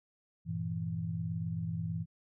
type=chord; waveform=sine; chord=E diminished; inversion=first; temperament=equal; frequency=98 / 116.54 / 164.81 Hz; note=G2 / Bb2 / E3; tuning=0 / 0 / 0 cents; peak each=-39 / -40 / -35 dBFS; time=0.45-2.06 s; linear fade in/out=50 ms; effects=none